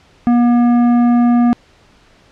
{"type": "tone with tanh clipping", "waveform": "sine", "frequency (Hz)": 240, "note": "B3", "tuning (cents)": -49, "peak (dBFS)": -10, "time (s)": [0.27, 1.53], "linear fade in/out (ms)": 0, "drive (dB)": 11, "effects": ["pink hiss -49 dBFS RMS until 2.31 s", "low-pass 5000 Hz 12 dB/octave"]}